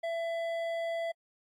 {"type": "tone with hard clipping", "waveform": "sine", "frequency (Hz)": 668, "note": "E5", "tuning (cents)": 23, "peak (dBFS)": -33, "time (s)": [0.03, 1.12], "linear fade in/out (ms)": 10, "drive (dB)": 9, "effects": ["AAC 64 kbps"]}